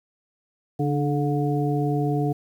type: harmonic tone with a mistuned harmonic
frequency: 144 Hz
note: D3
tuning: 34 cents flat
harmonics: 1 / 2 / 3 / 5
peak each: -23 / -26 / -28 / -30 dBFS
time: 0.79-2.33 s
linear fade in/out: 10 ms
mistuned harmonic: 2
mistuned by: +48 cents
effects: 9-bit